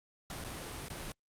pink noise with dropouts, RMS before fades -42 dBFS, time 0.3-1.12 s, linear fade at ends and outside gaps 1 ms, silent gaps 0.44-0.446 / 0.885-0.901 s, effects low-pass 12000 Hz 12 dB/octave + Opus 48 kbps

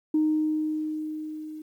sine tone with level ramp, 309.1 Hz, D#4, 11 cents flat, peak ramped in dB -18 to -36 dBFS, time 0.14-1.62 s, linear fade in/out 5 ms, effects tanh soft clip ceiling -15 dBFS + 10-bit

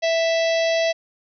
harmonic tone, 659.3 Hz, E5, in tune, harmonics 1 / 3 / 4 / 5 / 6 / 7 / 8 / 9, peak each -18 / -28 / -30 / -32 / -34 / -35 / -36 / -37 dBFS, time 0.02-0.93 s, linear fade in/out 20 ms, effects none

